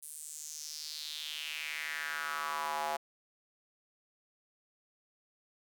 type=tone with high-pass filter sweep; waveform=square; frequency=76.2 Hz; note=D#2; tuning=36 cents flat; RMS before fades=-39 dBFS; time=0.02-2.97 s; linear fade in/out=10 ms; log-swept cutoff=9900 to 740 Hz; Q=3.8; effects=none